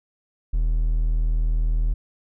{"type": "tone", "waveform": "triangle", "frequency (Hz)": 40, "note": "D#1", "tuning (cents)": 49, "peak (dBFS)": -16, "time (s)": [0.53, 1.94], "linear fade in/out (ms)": 10, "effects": []}